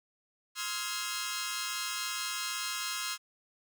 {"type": "chord", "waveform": "10% pulse", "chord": "F minor seventh", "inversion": "second", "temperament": "equal with one note detuned", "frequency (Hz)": [1046.5, 1276.5, 1396.9, 1661.2], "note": ["C6", "Eb6", "F6", "Ab6"], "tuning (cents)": [0, 44, 0, 0], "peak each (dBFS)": -31, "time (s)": [0.55, 3.18], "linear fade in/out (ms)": 50, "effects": []}